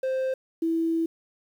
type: tone pair in turn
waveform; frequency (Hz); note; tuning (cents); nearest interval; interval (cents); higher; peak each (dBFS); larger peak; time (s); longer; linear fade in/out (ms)
triangle / sine; 523.3 / 328.6; C5 / E4; 0 / -5; minor sixth; 805; first; -22; neither; 0.03-0.34 / 0.62-1.06; second; 5
effects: 9-bit